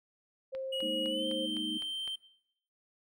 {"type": "tone", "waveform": "sine", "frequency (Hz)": 530, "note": "C5", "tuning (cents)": 22, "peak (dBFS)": -35, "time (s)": [0.52, 1.47], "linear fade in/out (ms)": 20}
{"type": "click train", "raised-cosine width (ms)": 0.3, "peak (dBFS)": -31, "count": 7, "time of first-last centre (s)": [0.55, 2.077], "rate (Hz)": 3.93}
{"type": "tone with pitch glide", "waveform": "triangle", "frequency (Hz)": [2900, 3126], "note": ["F#7", "G7"], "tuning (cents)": [-35, -6], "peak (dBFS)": -33, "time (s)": [0.72, 2.16], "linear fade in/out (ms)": 10, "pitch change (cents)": 129, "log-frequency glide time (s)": [1.07, 1.26]}
{"type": "chord", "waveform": "sine", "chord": "Ab suspended second", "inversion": "none", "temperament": "equal", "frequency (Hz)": [207.7, 233.1, 311.1], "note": ["Ab3", "Bb3", "Eb4"], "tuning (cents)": [0, 0, 0], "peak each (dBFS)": [-42, -42, -38], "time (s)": [0.82, 1.78], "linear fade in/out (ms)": 10}
{"effects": ["noise-tail reverb RT60 0.8 s tail -20 dB re dry"]}